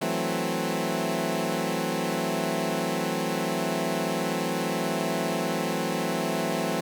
15% pulse chord, F# half-diminished seventh, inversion third, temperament equal, 164.81 / 185 / 220 / 261.6 Hz, E3 / F#3 / A3 / C4, 0 / 0 / 0 / 0 cents, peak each -25 dBFS, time 0.01-6.81 s, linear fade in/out 10 ms, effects none

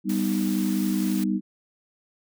sine chord, G augmented, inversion none, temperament equal, 196 / 246.9 / 311.1 Hz, G3 / B3 / D#4, 0 / 0 / 0 cents, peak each -24 / -28 / -27 dBFS, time 0.04-1.41 s, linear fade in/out 50 ms
white noise, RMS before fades -38 dBFS, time 0.09-1.24 s, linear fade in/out 5 ms
effects none

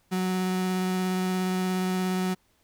35% pulse tone with vibrato, 185 Hz, F#3, in tune, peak -23 dBFS, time 0.11-2.35 s, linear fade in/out 20 ms, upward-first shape triangle, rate 17 Hz, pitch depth 11 cents each way, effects pink hiss -67 dBFS RMS until 2.63 s

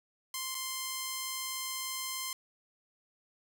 5% pulse tone with dropouts, 1046.5 Hz, C6, in tune, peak -23 dBFS, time 0.34-2.33 s, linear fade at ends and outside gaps 2 ms, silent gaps 0.546-0.55 s, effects none

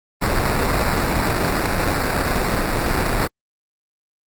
pink noise with sample-and-hold, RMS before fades -19 dBFS, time 0.21-3.28 s, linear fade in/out 20 ms, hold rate 3150 Hz, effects Opus 32 kbps

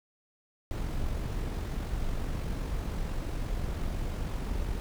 brown noise with amplitude modulation, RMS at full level -31 dBFS, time 0.71-4.8 s, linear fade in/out 0 ms, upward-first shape sine, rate 45.8 Hz, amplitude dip 30%, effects none

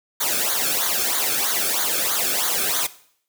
white noise with flanger, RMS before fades -22 dBFS, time 0.2-2.87 s, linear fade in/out 10 ms, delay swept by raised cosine 0.37 to 1.05 ms, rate 3.1 Hz, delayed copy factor -0.95, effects noise-tail reverb RT60 0.6 s tail -17 dB re dry

